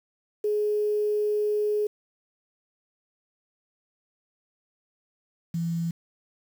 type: tone pair in turn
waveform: sine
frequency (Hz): 420 / 167.69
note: G#4 / E3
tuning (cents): +19 / +30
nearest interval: octave + major third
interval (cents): 1589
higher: first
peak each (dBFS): -22 / -25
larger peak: first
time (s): 0.44-1.87 / 5.54-5.91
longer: first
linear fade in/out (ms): 5
effects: 8-bit